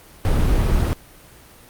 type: noise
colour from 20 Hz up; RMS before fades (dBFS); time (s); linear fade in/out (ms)
brown; -17; 0.25-0.93; 0
effects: pink hiss -46 dBFS RMS until 1.69 s + Opus 32 kbps